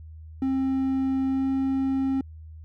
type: tone with pitch glide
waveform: triangle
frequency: 265.9 to 267.7 Hz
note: C4 to C4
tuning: +28 to +40 cents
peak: -20 dBFS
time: 0.42-2.21 s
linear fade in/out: 2 ms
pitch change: +12 cents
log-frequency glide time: 1.27-1.48 s
effects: added 79 Hz sine -40 dBFS peak until 2.64 s